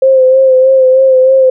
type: tone with vibrato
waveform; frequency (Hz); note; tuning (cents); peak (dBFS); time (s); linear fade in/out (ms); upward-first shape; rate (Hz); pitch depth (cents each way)
sine; 523.3; C5; 0; -3; 0.02-1.5; 5; sine; 3.2; 31
effects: none